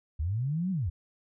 sine linear two-way sweep, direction up then down, 69.3 to 195.1 to 69.3 Hz, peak -27 dBFS, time 0.19-0.9 s, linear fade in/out 10 ms, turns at 0.71 s, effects none

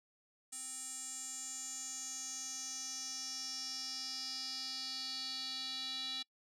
square tone with band-pass filter sweep, 261.6 Hz, C4, in tune, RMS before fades -43 dBFS, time 0.52-6.23 s, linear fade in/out 10 ms, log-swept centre 8200 to 3900 Hz, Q 6.6, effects noise-tail reverb RT60 0.1 s tail -25 dB re dry

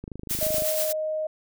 click train, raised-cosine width 3 ms, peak -23 dBFS, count 16, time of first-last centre 0.04-0.621 s, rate 25.8 Hz
blue noise with tremolo, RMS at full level -26 dBFS, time 0.29-0.93 s, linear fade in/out 20 ms, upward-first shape sine, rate 8.2 Hz, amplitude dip 45%
sine tone, 622.3 Hz, D#5, in tune, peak -25 dBFS, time 0.41-1.27 s, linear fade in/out 5 ms
effects none

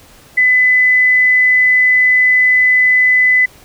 sine tone, 2007 Hz, B6, 27 cents sharp, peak -7 dBFS, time 0.37-3.46 s, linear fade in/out 10 ms, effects pink hiss -43 dBFS RMS until 3.64 s

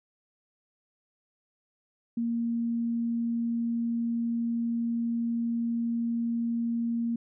sine tone, 233.1 Hz, A#3, in tune, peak -26 dBFS, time 2.17-7.16 s, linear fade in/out 5 ms, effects none

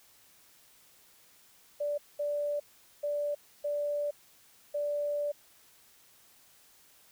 sine tone bursts at uneven times, 584 Hz, D5, 10 cents flat, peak -29 dBFS, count 5, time 1.8-1.98 / 2.19-2.6 / 3.03-3.35 / 3.64-4.11 / 4.74-5.32 s, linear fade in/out 10 ms, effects white hiss -61 dBFS RMS until 7.11 s

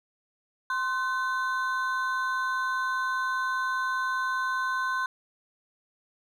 triangle ring-modulated tone, 1280 Hz, D#6, 49 cents sharp, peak -21 dBFS, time 0.7-5.06 s, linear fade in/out 2 ms, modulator 235 Hz, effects none

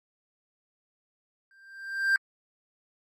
triangle tone with exponential growth, 1581 Hz, G6, 14 cents sharp, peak -16 dBFS, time 1.51-2.16 s, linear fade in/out 1 ms, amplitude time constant 140 ms, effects MP3 64 kbps

